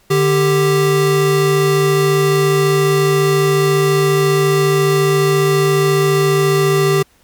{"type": "tone pair together", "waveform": "square", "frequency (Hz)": [149.1, 392.8], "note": ["D3", "G4"], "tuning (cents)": [27, 4], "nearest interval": "octave + perfect fourth", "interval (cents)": 1677, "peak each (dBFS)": [-16, -13], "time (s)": [0.1, 7.03], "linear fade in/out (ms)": 10, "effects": ["pink hiss -53 dBFS RMS until 7.23 s", "MP3 96 kbps"]}